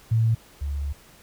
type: tone pair in turn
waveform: sine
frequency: 112.9 / 71.12 Hz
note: A2 / C#2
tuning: +45 / +45 cents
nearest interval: minor sixth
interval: 800 cents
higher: first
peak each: -17 / -25 dBFS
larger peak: first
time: 0.11-0.35 / 0.61-0.93 s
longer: second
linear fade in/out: 10 ms
effects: pink hiss -52 dBFS RMS until 1.22 s